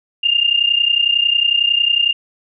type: tone pair together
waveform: sine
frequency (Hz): 2795 / 2826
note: F7 / F7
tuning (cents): +1 / +20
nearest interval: unison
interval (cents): 19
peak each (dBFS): -15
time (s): 0.23-2.13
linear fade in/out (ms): 10
effects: none